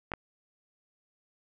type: clicks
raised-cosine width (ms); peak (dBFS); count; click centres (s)
0.5; -19; 2; 0.118 / 0.137
effects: none